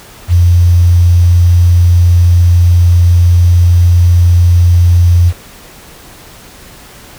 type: tone with quantisation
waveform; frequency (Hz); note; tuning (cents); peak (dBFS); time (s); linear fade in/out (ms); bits
sine; 87.31; F2; 0; -3; 0.28-5.33; 50; 5
effects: pink hiss -35 dBFS RMS until 7.18 s